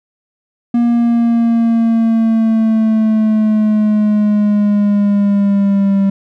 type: exponential sweep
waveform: triangle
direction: down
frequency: 237.8 to 196 Hz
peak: -7 dBFS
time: 0.74-6.1 s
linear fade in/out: 5 ms
effects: none